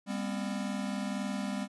square tone cluster, 199.9 / 242.1 / 263.8 Hz, G3 / B3 / C4, +34 / -34 / +14 cents, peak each -35 / -40 / -40 dBFS, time 0.06-1.68 s, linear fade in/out 50 ms, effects resampled to 24000 Hz

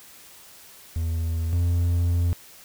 triangle tone pair in turn, 82.3 / 86.42 Hz, E2 / F2, -2 / -18 cents, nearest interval minor second, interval 84 cents, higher second, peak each -21 / -17 dBFS, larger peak second, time 0.96-1.53 / 1.53-2.33 s, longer second, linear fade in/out 0 ms, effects white hiss -48 dBFS RMS until 2.64 s

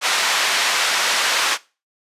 pink band-pass noise, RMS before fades -19 dBFS, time 0.01-1.58 s, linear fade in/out 50 ms, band 1100 to 6200 Hz, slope 12 dB/octave, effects noise-tail reverb RT60 0.3 s tail -20 dB re dry + resampled to 32000 Hz

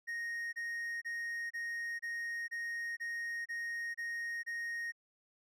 triangle tone bursts, 1864.7 Hz, A#6, in tune, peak -35 dBFS, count 10, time 0.07-4.922 s, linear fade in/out 20 ms, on 460 ms, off 28 ms, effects none

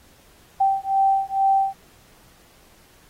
sine beating tone pair, 778 / 780.2 Hz, G5 / G5, -13 / -8 cents, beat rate 2.2 Hz, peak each -20 / -20 dBFS, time 0.6-1.74 s, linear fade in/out 10 ms, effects pink hiss -54 dBFS RMS until 3.09 s + AAC 48 kbps

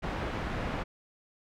pink low-pass noise, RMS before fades -34 dBFS, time 0.02-0.84 s, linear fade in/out 20 ms, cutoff 2100 Hz, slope 12 dB/octave, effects none

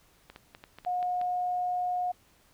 clicks, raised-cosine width 0.3 ms, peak -29 dBFS, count 8, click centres 0.3 / 0.361 / 0.549 / 0.639 / 0.786 / 0.849 / 1.028 / 1.214 s
sine tone, 721 Hz, F#5, 45 cents flat, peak -27 dBFS, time 0.86-2.12 s, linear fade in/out 10 ms
effects pink hiss -63 dBFS RMS until 2.53 s

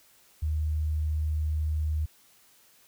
sine tone, 77 Hz, D#2, 17 cents flat, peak -25 dBFS, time 0.42-2.06 s, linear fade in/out 10 ms, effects white hiss -60 dBFS RMS until 2.87 s

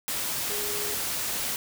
sine tone in noise, 415.3 Hz, G#4, in tune, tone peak -36 dBFS, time 0.5-0.94 s, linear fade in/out 0 ms, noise white, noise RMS -30 dBFS, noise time 0.08-1.56 s, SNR -9 dB, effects none

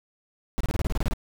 brown noise bursts, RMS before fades -24 dBFS, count 11, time 0.58-1.135 s, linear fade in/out 0 ms, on 25 ms, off 28 ms, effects none

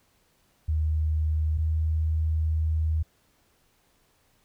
sine tone pair in turn, 77.78 / 79 Hz, D#2 / D#2, 0 / +27 cents, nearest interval unison, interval 27 cents, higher second, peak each -22 dBFS, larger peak neither, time 0.68-1.58 / 1.58-3.03 s, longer second, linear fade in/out 10 ms, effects pink hiss -66 dBFS RMS until 4.44 s

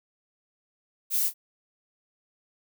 violet noise with echo, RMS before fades -25 dBFS, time 1.1-1.31 s, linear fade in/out 50 ms, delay 30 ms, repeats 1, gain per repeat -13 dB, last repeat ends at 1.34 s, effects none

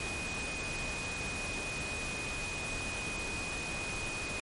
sine tone in noise, 2489 Hz, D#7, in tune, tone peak -38 dBFS, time 0-4.4 s, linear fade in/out 2 ms, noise pink, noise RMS -39 dBFS, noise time 0-4.4 s, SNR -2 dB, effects MP3 48 kbps

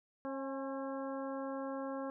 harmonic tone with a mistuned harmonic, 270 Hz, C#4, 45 cents flat, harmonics 1 / 2 / 3 / 4 / 5 / 6, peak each -41 / -41 / -48 / -47 / -53 / -55 dBFS, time 0.25-2.1 s, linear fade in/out 0 ms, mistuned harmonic 3, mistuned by +35 cents, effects none

